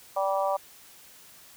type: harmonic tone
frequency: 194.3 Hz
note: G3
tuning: 15 cents flat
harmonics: 3 / 4 / 5 / 6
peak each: -27 / -29 / -31 / -33 dBFS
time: 0.16-0.57 s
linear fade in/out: 10 ms
effects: white hiss -52 dBFS RMS until 1.56 s